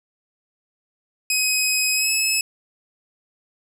15% pulse tone with pitch glide, 2529 to 2588 Hz, D#7 to E7, +28 to -32 cents, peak -11 dBFS, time 1.3-2.41 s, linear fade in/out 2 ms, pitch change +40 cents, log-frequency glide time 1.94-2.11 s, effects none

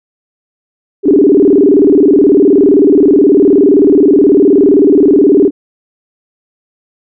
sine tone with vibrato, 338.8 Hz, E4, 48 cents sharp, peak -3 dBFS, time 1.03-5.51 s, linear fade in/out 50 ms, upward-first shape square, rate 19 Hz, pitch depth 280 cents each way, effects none

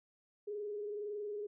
sine tone with frequency modulation, 415.3 Hz, G#4, in tune, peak -38 dBFS, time 0.47-1.47 s, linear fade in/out 10 ms, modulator 21.7 Hz, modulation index 0.49, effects none

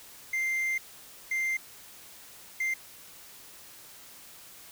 triangle tone bursts at uneven times, 2093 Hz, C7, in tune, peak -25 dBFS, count 3, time 0.33-0.78 / 1.31-1.57 / 2.6-2.74 s, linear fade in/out 5 ms, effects white hiss -50 dBFS RMS until 4.71 s

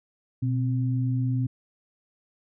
sine tone pair together, 123.4 / 261.5 Hz, B2 / C4, -1 / -1 cents, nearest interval octave + minor second, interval 1300 cents, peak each -23 / -30 dBFS, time 0.42-1.47 s, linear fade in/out 10 ms, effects none

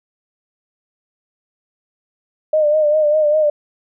sine tone with vibrato, 607 Hz, D#5, 43 cents flat, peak -11 dBFS, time 2.53-3.5 s, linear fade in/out 5 ms, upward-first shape sine, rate 5 Hz, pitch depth 50 cents each way, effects none

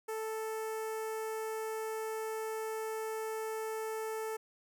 sawtooth tone with notch filter, 440 Hz, A4, in tune, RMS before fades -38 dBFS, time 0.08-4.37 s, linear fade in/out 10 ms, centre 3800 Hz, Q 0.76, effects none

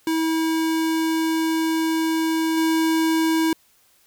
square tone with level steps, 322.5 Hz, E4, 38 cents flat, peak -20 / -18 dBFS, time 0.07-3.53 s, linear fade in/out 2 ms, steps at 2.57 s, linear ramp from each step 5 ms, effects white hiss -59 dBFS RMS until 4.06 s

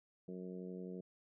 harmonic tone, 91.6 Hz, F#2, 17 cents flat, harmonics 2 / 3 / 4 / 5 / 6 / 7, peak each -46 / -54 / -50 / -51 / -61 / -61 dBFS, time 0.28-1.01 s, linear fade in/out 5 ms, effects none

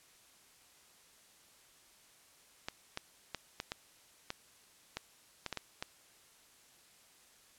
clicks, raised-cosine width 0.2 ms, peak -20 dBFS, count 11, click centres 2.685 / 2.974 / 3.347 / 3.601 / 3.719 / 4.304 / 4.97 / 5.463 / 5.527 / 5.573 / 5.825 s, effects white hiss -63 dBFS RMS until 7.58 s + low-pass 11000 Hz 12 dB/octave

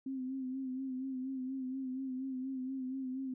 sine tone with vibrato, 261.6 Hz, C4, in tune, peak -36 dBFS, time 0.06-3.34 s, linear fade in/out 5 ms, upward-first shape sine, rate 4.2 Hz, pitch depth 46 cents each way, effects none

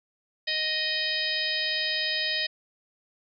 harmonic tone with a mistuned harmonic, 622.3 Hz, D#5, in tune, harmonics 1 / 3 / 4 / 5 / 6 / 7 / 8, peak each -39 / -31 / -35 / -33 / -32 / -35 / -32 dBFS, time 0.47-2.47 s, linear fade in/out 10 ms, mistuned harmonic 6, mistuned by +35 cents, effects none

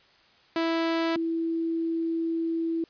sawtooth / sine tone pair in turn, 329.6 / 329.6 Hz, E4 / E4, 0 / 0 cents, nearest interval unison, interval 0 cents, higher neither, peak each -20 / -25 dBFS, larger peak first, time 0.56-1.16 / 1.16-2.84 s, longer second, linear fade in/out 2 ms, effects white hiss -59 dBFS RMS until 2.89 s + resampled to 11025 Hz

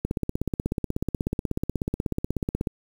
click train, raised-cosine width 3 ms, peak -12 dBFS, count 44, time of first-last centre 0.05-2.672 s, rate 16.4 Hz, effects 7-bit

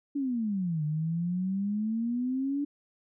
sine exponential two-way sweep, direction down then up, 290.8 to 149.1 to 290.8 Hz, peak -27 dBFS, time 0.15-2.65 s, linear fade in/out 10 ms, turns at 0.84 s, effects none

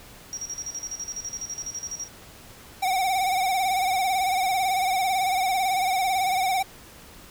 sine tone with tremolo, 5670 Hz, F8, 25 cents sharp, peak -29 dBFS, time 0.33-2.08 s, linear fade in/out 0 ms, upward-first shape square, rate 12 Hz, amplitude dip 75%
square tone with vibrato, 752 Hz, F#5, 28 cents sharp, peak -22 dBFS, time 2.82-6.63 s, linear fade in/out 10 ms, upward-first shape sine, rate 18 Hz, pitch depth 72 cents each way
effects pink hiss -47 dBFS RMS until 7.3 s

